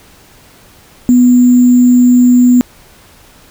sine tone with sample-and-hold, 246.9 Hz, B3, in tune, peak -3 dBFS, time 1.09-2.61 s, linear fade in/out 0 ms, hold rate 7350 Hz, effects pink hiss -42 dBFS RMS until 3.5 s

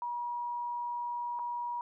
sine tone with dropouts, 960 Hz, B5, 49 cents flat, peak -33 dBFS, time 0.02-1.81 s, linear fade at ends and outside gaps 1 ms, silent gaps 1.39-1.394 s, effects none

